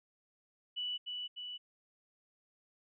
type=tone with echo; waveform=sine; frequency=2960 Hz; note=F#7; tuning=in tune; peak=-35 dBFS; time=0.76-0.98 s; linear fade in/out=20 ms; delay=300 ms; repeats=2; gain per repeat=-3 dB; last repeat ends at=1.58 s; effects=none